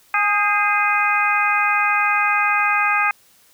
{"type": "harmonic tone with a mistuned harmonic", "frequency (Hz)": 414.7, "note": "G#4", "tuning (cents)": -3, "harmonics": [2, 3, 4, 5, 6], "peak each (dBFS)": [-23, -20, -22, -23, -21], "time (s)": [0.14, 3.11], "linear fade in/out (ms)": 2, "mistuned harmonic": 4, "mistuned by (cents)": -55, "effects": ["white hiss -54 dBFS RMS until 3.53 s"]}